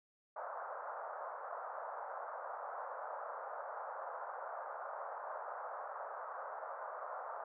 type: band-pass noise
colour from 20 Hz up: pink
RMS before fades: -45 dBFS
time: 0.36-7.44 s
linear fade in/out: 5 ms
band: 550 to 1400 Hz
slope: 48 dB/octave
effects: none